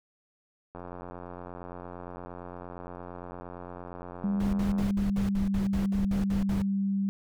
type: click train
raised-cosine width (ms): 1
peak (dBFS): -27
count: 362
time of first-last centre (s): 0.75-4.82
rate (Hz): 88.7
type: tone with pitch glide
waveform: sine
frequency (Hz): 200.1 to 196.66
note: G3 to G3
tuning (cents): +36 to +6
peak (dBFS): -25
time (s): 4.24-7.09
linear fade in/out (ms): 0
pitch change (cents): -30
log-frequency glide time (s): 4.8-5.55
type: noise bursts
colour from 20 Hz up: brown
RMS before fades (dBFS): -33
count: 12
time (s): 4.4-6.62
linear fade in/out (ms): 2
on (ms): 130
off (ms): 60
effects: none